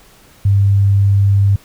sine tone, 99.4 Hz, G2, 25 cents sharp, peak -8 dBFS, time 0.45-1.56 s, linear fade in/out 5 ms, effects pink hiss -46 dBFS RMS until 1.64 s

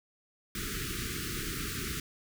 pink band-stop noise, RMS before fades -36 dBFS, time 0.55-2 s, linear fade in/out 2 ms, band 440 to 1200 Hz, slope 96 dB/octave, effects none

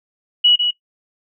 sine tone with echo, 2928 Hz, F#7, 19 cents flat, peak -9 dBFS, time 0.44-0.56 s, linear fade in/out 10 ms, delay 150 ms, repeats 1, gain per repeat -6 dB, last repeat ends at 0.71 s, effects noise-tail reverb RT60 0.1 s tail -18 dB re dry

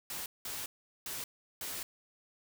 white noise bursts at uneven times, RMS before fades -40 dBFS, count 4, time 0.1-0.26 / 0.45-0.66 / 1.06-1.24 / 1.61-1.83 s, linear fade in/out 2 ms, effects none

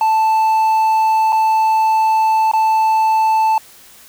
triangle tone with dropouts, 880 Hz, A5, in tune, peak -9 dBFS, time 0.01-3.58 s, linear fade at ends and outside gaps 2 ms, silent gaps 1.323-1.327 / 2.515-2.535 s, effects white hiss -43 dBFS RMS until 4.08 s

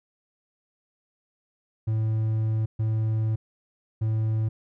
triangle tone bursts at uneven times, 110 Hz, A2, in tune, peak -20 dBFS, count 3, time 1.87-2.66 / 2.79-3.36 / 4.01-4.49 s, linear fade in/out 10 ms, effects none

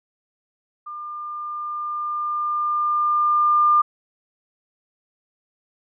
sine tone with level ramp, 1200 Hz, D6, 37 cents sharp, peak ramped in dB -31 to -12 dBFS, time 0.86-3.82 s, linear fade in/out 10 ms, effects none

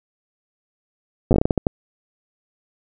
slowing click train, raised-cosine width 2 ms, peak -3 dBFS, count 11, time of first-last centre 1.31-1.668 s, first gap 8 ms, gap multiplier 1.31, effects none

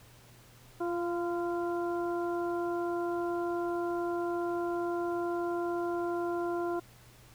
harmonic tone with a mistuned harmonic, 346.7 Hz, F4, 13 cents flat, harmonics 1 / 2 / 3 / 4, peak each -31 / -37 / -41 / -43 dBFS, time 0.8-6.8 s, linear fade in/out 10 ms, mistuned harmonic 3, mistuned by -26 cents, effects added 120 Hz sine -58 dBFS peak until 7.34 s + pink hiss -58 dBFS RMS until 7.34 s

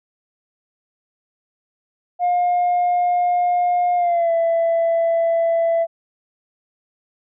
sine tone with pitch glide, 711 to 667.2 Hz, F5 to E5, +31 to +21 cents, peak -13 dBFS, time 2.19-5.87 s, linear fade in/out 50 ms, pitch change -110 cents, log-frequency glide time 3.96-4.32 s, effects tanh soft clip ceiling -13 dBFS

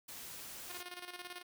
white noise, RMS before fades -48 dBFS, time 0.08-0.82 s, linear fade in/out 10 ms
5% pulse tone with tremolo, 356.5 Hz, F4, 36 cents sharp, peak -32 dBFS, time 0.69-1.43 s, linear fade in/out 20 ms, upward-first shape square, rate 18 Hz, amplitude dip 65%
effects none

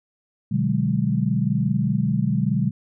sine chord, G# half-diminished seventh, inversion first, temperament just, 124.59 / 149.51 / 186.89 / 207.7 Hz, B2 / D3 / F#3 / G#3, +16 / +31 / +18 / 0 cents, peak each -24 dBFS, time 0.51-2.71 s, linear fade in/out 10 ms, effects none

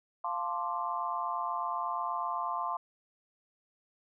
sine chord, D minor seventh, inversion first, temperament equal, 698.5 / 880 / 1046.5 / 1174.7 Hz, F5 / A5 / C6 / D6, 0 / 0 / 0 / 0 cents, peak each -38 / -38 / -34 / -38 dBFS, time 0.24-2.77 s, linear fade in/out 5 ms, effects none

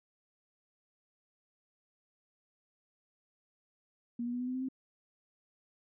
sine tone with pitch steps, 237.6 / 241.6 / 245.7 / 249.8 / 254.1 / 258.4 / 262.7 Hz, A#3 / B3 / B3 / B3 / B3 / C4 / C4, +33 / -38 / -9 / +20 / +49 / -21 / +7 cents, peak -33 dBFS, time 4.19-4.687 s, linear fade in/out 5 ms, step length 71 ms, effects none

